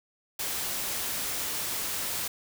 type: noise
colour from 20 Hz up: white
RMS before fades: -32 dBFS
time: 0.39-2.28 s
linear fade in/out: 5 ms
effects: none